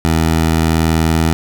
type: tone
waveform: 15% pulse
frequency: 80.8 Hz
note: E2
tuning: 34 cents flat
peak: -5 dBFS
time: 0.05-1.33 s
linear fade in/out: 0 ms
effects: none